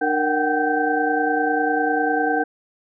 sine tone cluster, 302 / 464.3 / 744 / 774 / 1557 Hz, D4 / A#4 / F#5 / G5 / G6, +48 / -7 / +9 / -22 / -12 cents, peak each -24 dBFS, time 0.01-2.44 s, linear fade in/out 10 ms, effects none

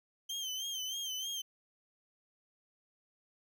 30% pulse tone with vibrato, 3126 Hz, G7, 6 cents flat, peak -34 dBFS, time 0.29-1.42 s, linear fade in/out 10 ms, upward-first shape sine, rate 3.2 Hz, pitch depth 70 cents each way, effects none

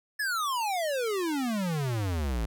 square exponential sweep, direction down, 1760 to 52.1 Hz, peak -28 dBFS, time 0.19-2.46 s, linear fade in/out 10 ms, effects none

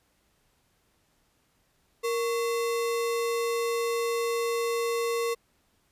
sine tone with sample-and-hold, 466.2 Hz, A#4, in tune, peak -25 dBFS, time 2.03-5.35 s, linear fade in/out 20 ms, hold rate 1575 Hz, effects pink hiss -69 dBFS RMS until 5.91 s + resampled to 32000 Hz

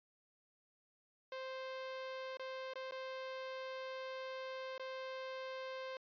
sawtooth tone with dropouts, 523.3 Hz, C5, in tune, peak -39 dBFS, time 1.32-5.97 s, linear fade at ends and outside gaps 2 ms, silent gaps 2.371-2.395 / 2.736-2.756 / 2.911-2.921 / 4.78-4.796 s, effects resampled to 11025 Hz

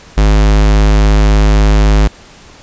square tone, 51.8 Hz, G#1, 4 cents flat, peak -6 dBFS, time 0.17-2.08 s, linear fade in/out 10 ms, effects pink hiss -38 dBFS RMS until 2.62 s + resampled to 16000 Hz

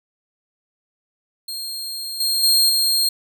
sawtooth tone with level steps, 4221 Hz, C8, 14 cents sharp, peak -24 / -15 / -10 / -13 dBFS, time 1.48-3.09 s, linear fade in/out 5 ms, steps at 2.2 / 2.43 / 2.69 s, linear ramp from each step 5 ms, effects none

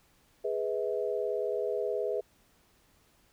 sine chord, E major, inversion first, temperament equal with one note detuned, 415.3 / 493.9 / 642.7 Hz, G#4 / B4 / E5, 0 / 0 / -44 cents, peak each -32 / -33 / -35 dBFS, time 0.44-2.21 s, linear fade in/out 10 ms, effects pink hiss -66 dBFS RMS until 3.32 s

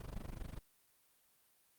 brown noise with amplitude modulation, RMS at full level -41 dBFS, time 0-0.59 s, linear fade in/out 5 ms, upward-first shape sine, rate 24.8 Hz, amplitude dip 95%, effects white hiss -72 dBFS RMS until 1.78 s + Opus 32 kbps

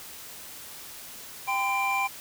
triangle tone cluster, 789 / 1024 / 2366 Hz, G5 / C6 / D7, +11 / -38 / +12 cents, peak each -27 dBFS, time 1.47-2.08 s, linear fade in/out 20 ms, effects white hiss -43 dBFS RMS until 2.2 s

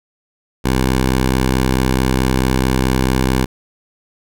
10% pulse tone with vibrato, 64.6 Hz, C2, 21 cents flat, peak -5 dBFS, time 0.64-3.46 s, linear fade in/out 20 ms, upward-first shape triangle, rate 14 Hz, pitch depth 12 cents each way, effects none

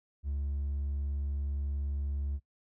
sine tone with hard clipping, 70.7 Hz, C#2, 35 cents sharp, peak -32 dBFS, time 0.23-2.4 s, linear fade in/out 50 ms, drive 2 dB, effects noise-tail reverb RT60 0.1 s tail -21 dB re dry

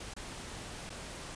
pink noise with dropouts, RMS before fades -44 dBFS, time 0-1.35 s, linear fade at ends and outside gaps 5 ms, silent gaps 0.139-0.164 / 0.895-0.901 s, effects resampled to 22050 Hz

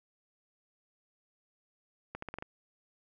accelerating click train, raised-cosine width 0.5 ms, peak -24 dBFS, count 6, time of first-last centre 2.15-2.424 s, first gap 74 ms, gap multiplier 0.85, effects none

